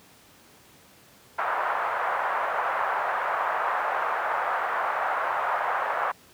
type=band-pass noise; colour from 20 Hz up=white; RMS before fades=-27 dBFS; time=1.38-6.12 s; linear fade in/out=10 ms; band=630 to 1400 Hz; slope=24 dB/octave; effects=pink hiss -54 dBFS RMS until 6.33 s + high-pass 100 Hz 12 dB/octave